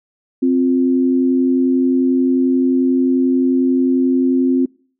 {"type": "tone pair together", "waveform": "sine", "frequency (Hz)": [261.6, 352.9], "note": ["C4", "F4"], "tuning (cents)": [0, 18], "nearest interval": "perfect fourth", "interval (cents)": 518, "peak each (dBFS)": [-12, -19], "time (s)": [0.42, 4.66], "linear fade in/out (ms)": 10, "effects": ["noise-tail reverb RT60 0.5 s tail -26 dB re dry"]}